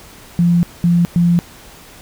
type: tone bursts at uneven times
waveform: sine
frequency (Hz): 172.6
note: F3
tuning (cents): -20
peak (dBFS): -9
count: 3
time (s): 0.39-0.63 / 0.84-1.05 / 1.16-1.39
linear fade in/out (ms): 0
effects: pink hiss -40 dBFS RMS until 2.01 s